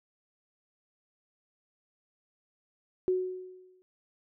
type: tone with exponential decay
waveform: sine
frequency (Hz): 369.1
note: F#4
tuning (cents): -4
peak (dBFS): -22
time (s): 3.08-3.82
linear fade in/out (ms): 0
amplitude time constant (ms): 160
effects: none